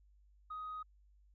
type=tone; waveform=sine; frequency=1253 Hz; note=D#6; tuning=12 cents sharp; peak=-40 dBFS; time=0.5-0.83 s; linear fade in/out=10 ms; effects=tanh soft clip ceiling -38 dBFS + added 50 Hz sine -63 dBFS peak until 1.34 s